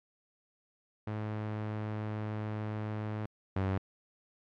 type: tone pair in turn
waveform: sawtooth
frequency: 106.9 / 95.95 Hz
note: A2 / G2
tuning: -49 / -37 cents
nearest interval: major second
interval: 188 cents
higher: first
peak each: -30 / -25 dBFS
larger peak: second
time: 1.07-3.26 / 3.56-3.78 s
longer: first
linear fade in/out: 5 ms
effects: low-pass 2000 Hz 12 dB/octave + MP3 96 kbps